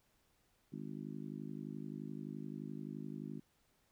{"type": "harmonic tone", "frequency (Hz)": 51.6, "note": "G#1", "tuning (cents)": -10, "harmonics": [3, 4, 5, 6, 7], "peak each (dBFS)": [-48, -47, -48, -51, -55], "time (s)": [0.72, 3.4], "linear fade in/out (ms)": 10, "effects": ["pink hiss -75 dBFS RMS until 3.91 s"]}